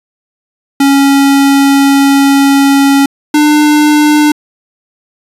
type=tone pair in turn; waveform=square; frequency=277.2 / 299.4 Hz; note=C#4 / D4; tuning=0 / +33 cents; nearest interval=minor second; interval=133 cents; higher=second; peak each=-5 dBFS; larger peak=neither; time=0.8-3.06 / 3.34-4.32 s; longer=first; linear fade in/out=5 ms; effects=resampled to 32000 Hz